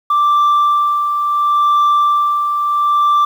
sine tone with tremolo, 1174.7 Hz, D6, in tune, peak -6 dBFS, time 0.1-3.25 s, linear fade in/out 5 ms, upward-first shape sine, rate 0.72 Hz, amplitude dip 55%, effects tanh soft clip ceiling -8 dBFS + 7-bit

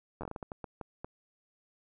slowing click train, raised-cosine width 1 ms, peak -25 dBFS, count 12, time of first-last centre 0.21-1.045 s, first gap 10 ms, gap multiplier 1.37, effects none

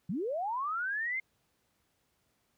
sine linear sweep, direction up, 150 to 2129 Hz, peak -31 dBFS, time 0.09-1.2 s, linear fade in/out 5 ms, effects pink hiss -75 dBFS RMS until 2.57 s + high-pass 60 Hz 12 dB/octave

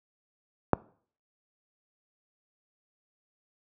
click, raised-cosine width 1 ms, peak -5 dBFS, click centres 0.733 s, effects noise-tail reverb RT60 0.5 s tail -22 dB re dry + high-pass 80 Hz 12 dB/octave

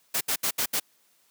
white noise bursts at uneven times, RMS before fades -26 dBFS, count 5, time 0.14-0.21 / 0.28-0.36 / 0.43-0.51 / 0.58-0.66 / 0.73-0.8 s, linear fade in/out 10 ms, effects white hiss -65 dBFS RMS until 1.3 s + high-pass 150 Hz 12 dB/octave

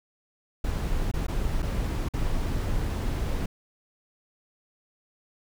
brown noise with dropouts, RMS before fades -27 dBFS, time 0.64-3.46 s, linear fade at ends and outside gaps 5 ms, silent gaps 1.115-1.137 / 1.268-1.282 / 1.622-1.626 / 2.087-2.136 s, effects none

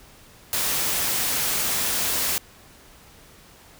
white noise, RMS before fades -24 dBFS, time 0.53-2.38 s, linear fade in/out 0 ms, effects pink hiss -50 dBFS RMS until 3.79 s

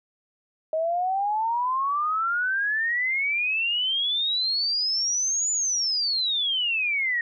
sine exponential two-way sweep, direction up then down, 625 to 7040 to 1853 Hz, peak -22 dBFS, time 0.73-7.21 s, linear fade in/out 2 ms, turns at 5.51 s, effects none

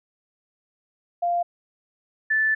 sine tone pair in turn, 696 / 1753.8 Hz, F5 / A6, -6 / -6 cents, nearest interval octave + major third, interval 1600 cents, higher second, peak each -20 / -18 dBFS, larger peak second, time 1.22-1.43 / 2.3-2.55 s, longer second, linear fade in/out 10 ms, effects none

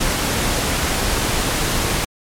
pink noise, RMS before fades -19 dBFS, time 0-2.05 s, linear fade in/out 10 ms, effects low-pass 12000 Hz 12 dB/octave + MP3 96 kbps

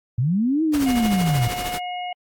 sine linear two-way sweep, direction up then down, 110 to 325.1 to 110 Hz, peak -17 dBFS, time 0.18-1.48 s, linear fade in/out 5 ms, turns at 0.63 s
pink noise with tremolo, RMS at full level -27 dBFS, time 0.73-1.79 s, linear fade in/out 10 ms, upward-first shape triangle, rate 13 Hz, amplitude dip 70%
harmonic tone, 720 Hz, F#5, 47 cents flat, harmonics 1 / 3 / 4, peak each -27 / -36 / -36 dBFS, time 0.86-2.13 s, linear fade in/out 5 ms
effects AAC 64 kbps

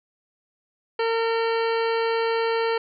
harmonic tone with a mistuned harmonic, 456 Hz, A#4, 38 cents flat, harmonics 1 / 2 / 3 / 4 / 5 / 6 / 7 / 9 / 10, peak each -22 / -28 / -32 / -34 / -36 / -38 / -39 / -41 / -42 dBFS, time 0.99-2.78 s, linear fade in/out 5 ms, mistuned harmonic 7, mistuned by -42 cents, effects none

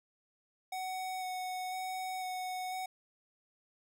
square tone with vibrato, 743 Hz, F#5, 7 cents sharp, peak -37 dBFS, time 0.72-2.86 s, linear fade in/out 5 ms, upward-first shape square, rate 1 Hz, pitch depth 10 cents each way, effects none

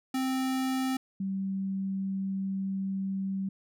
square / sine tone pair in turn, 261.6 / 193.2 Hz, C4 / G3, 0 / -25 cents, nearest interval perfect fourth, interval 525 cents, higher first, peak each -28 / -29 dBFS, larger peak first, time 0.14-0.97 / 1.2-3.49 s, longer second, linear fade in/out 5 ms, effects none

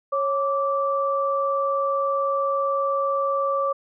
sine tone pair together, 550.3 / 1166 Hz, C#5 / D6, -13 / -13 cents, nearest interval octave + minor second, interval 1300 cents, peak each -23 dBFS, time 0.12-3.73 s, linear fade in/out 10 ms, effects none

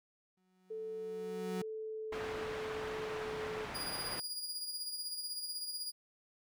35% pulse tone with exponential growth, 185 Hz, F#3, in tune, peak -34 dBFS, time 0.37-1.62 s, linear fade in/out 5 ms, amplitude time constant 270 ms
sine tone with pitch glide, 440 to 431.9 Hz, A4 to A4, 0 to -32 cents, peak -39 dBFS, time 0.7-3.66 s, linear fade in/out 10 ms, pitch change -32 cents, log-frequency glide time 1.02-3.53 s
white low-pass noise, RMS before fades -44 dBFS, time 2.12-4.2 s, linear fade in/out 5 ms, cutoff 1700 Hz, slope 12 dB/octave
sawtooth tone with tremolo, 4867 Hz, D#8, 39 cents flat, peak -34 dBFS, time 3.74-5.92 s, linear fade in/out 20 ms, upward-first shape sine, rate 16 Hz, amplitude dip 50%
effects none

